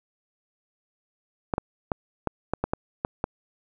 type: clicks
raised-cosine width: 1 ms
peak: -10 dBFS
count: 9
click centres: 1.538 / 1.581 / 1.918 / 2.273 / 2.536 / 2.64 / 2.735 / 3.049 / 3.241 s
effects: none